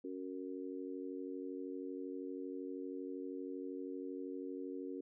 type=harmonic tone; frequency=92.7 Hz; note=F#2; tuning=4 cents sharp; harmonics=3 / 4 / 5; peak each=-44 / -46 / -48 dBFS; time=0.04-5.01 s; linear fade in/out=5 ms; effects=none